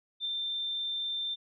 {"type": "tone with ADSR envelope", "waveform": "sine", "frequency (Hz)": 3576, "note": "A7", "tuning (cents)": 27, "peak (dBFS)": -29, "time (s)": [0.2, 1.36], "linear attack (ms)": 48, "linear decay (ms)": 10, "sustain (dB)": -2, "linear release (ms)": 28, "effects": []}